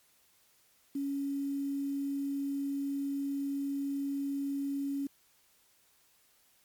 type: tone with quantisation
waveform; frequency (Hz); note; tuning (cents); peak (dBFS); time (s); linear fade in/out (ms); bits
sine; 278.9; C#4; +11; -31; 0.95-5.07; 5; 9
effects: white hiss -67 dBFS RMS until 6.64 s + MP3 96 kbps